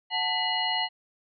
sine tone cluster, 736 / 885 / 1993 / 2899 / 4200 Hz, F#5 / A5 / B6 / F#7 / C8, -9 / +10 / +15 / -36 / +6 cents, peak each -33 / -31 / -32 / -29 / -32 dBFS, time 0.1-0.89 s, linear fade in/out 50 ms, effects none

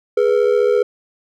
triangle ring-modulated tone, 453.1 Hz, A#4, 49 cents flat, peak -7 dBFS, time 0.17-0.83 s, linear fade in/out 5 ms, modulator 37.4 Hz, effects none

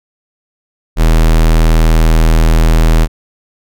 square tone, 40.27 Hz, E1, 40 cents flat, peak -6 dBFS, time 0.96-3.08 s, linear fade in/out 50 ms, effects none

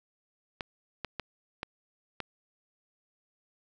clicks, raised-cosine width 0.3 ms, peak -18 dBFS, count 5, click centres 0.608 / 1.047 / 1.197 / 1.631 / 2.203 s, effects none

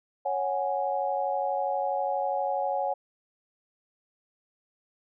sine chord, C# suspended fourth, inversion none, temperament just, 554.4 / 739.2 / 831.5 Hz, C#5 / F#5 / G#5, 0 / -2 / +2 cents, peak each -30 dBFS, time 0.25-2.94 s, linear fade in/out 10 ms, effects none

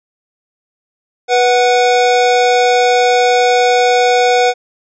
square tone pair together, 490.3 / 740 Hz, B4 / F#5, -13 / 0 cents, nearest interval perfect fifth, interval 713 cents, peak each -12 dBFS, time 1.28-4.54 s, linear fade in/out 50 ms, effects resampled to 16000 Hz

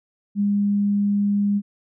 sine tone, 203.1 Hz, G#3, 38 cents flat, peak -17 dBFS, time 0.35-1.62 s, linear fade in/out 50 ms, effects none

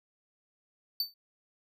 square tone with exponential decay, 4554 Hz, C#8, 46 cents sharp, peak -25 dBFS, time 1-1.14 s, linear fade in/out 2 ms, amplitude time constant 29 ms, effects none

